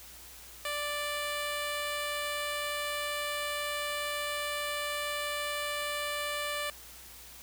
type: tone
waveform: 10% pulse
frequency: 587.3 Hz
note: D5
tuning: in tune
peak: -24 dBFS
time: 0.65-6.7 s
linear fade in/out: 2 ms
effects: added 60 Hz sine -57 dBFS peak until 7.42 s + white hiss -50 dBFS RMS until 7.42 s